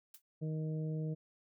blue noise with exponential decay, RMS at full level -47 dBFS, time 0.14-0.22 s, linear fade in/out 5 ms, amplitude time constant 17 ms
harmonic tone, 156.4 Hz, D#3, 9 cents sharp, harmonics 1 / 2 / 3 / 4, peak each -35 / -46 / -46 / -53 dBFS, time 0.41-1.15 s, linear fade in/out 20 ms
effects none

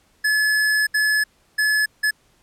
square tone bursts at uneven times, 1714 Hz, A6, 46 cents flat, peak -17 dBFS, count 4, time 0.24-0.87 / 0.94-1.24 / 1.58-1.86 / 2.03-2.11 s, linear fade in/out 10 ms, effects pink hiss -60 dBFS RMS until 2.42 s + low-pass 12000 Hz 12 dB/octave

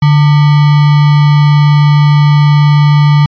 sine tone with sample-and-hold, 146.83 Hz, D3, in tune, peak -3 dBFS, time 0.02-3.26 s, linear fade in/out 5 ms, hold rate 1050 Hz, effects resampled to 11025 Hz

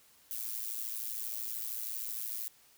violet noise with amplitude modulation, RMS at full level -35 dBFS, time 0.31-2.48 s, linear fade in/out 0 ms, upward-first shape sine, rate 113 Hz, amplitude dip 80%, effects white hiss -63 dBFS RMS until 2.77 s

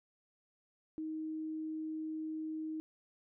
sine tone, 314.2 Hz, D#4, 17 cents sharp, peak -37 dBFS, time 0.98-2.8 s, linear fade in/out 0 ms, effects none

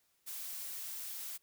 blue noise, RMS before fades -43 dBFS, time 0.26-1.38 s, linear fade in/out 20 ms, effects white hiss -75 dBFS RMS until 1.42 s

